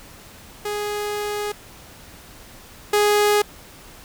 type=tone pair in turn; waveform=sawtooth; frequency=415.3 / 415.3 Hz; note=G#4 / G#4; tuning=0 / 0 cents; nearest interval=unison; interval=0 cents; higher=neither; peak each=-20 / -11 dBFS; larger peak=second; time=0.65-1.52 / 2.93-3.42 s; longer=first; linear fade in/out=5 ms; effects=pink hiss -44 dBFS RMS until 4.04 s